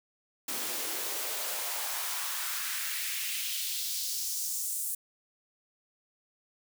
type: noise with high-pass filter sweep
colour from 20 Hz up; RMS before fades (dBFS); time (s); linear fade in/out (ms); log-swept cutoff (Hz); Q
white; -34; 0.48-4.95; 5; 250 to 9200; 1.7
effects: none